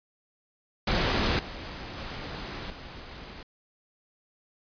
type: noise with level steps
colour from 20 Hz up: pink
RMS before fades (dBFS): -25 / -39 / -37 / -43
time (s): 0.87-3.43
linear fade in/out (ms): 5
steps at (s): 1.39 / 1.98 / 2.7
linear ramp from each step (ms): 2
effects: resampled to 11025 Hz